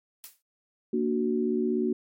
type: noise with exponential decay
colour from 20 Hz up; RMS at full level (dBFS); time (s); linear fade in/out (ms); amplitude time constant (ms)
blue; -38; 0.24-0.42; 0; 37
type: chord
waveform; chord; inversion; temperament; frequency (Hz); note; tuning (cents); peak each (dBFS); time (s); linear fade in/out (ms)
sine; Bb augmented; none; equal; 233.1 / 293.7 / 370; Bb3 / D4 / F#4; 0 / 0 / 0; -27 / -31 / -27; 0.93-1.93; 5
effects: MP3 64 kbps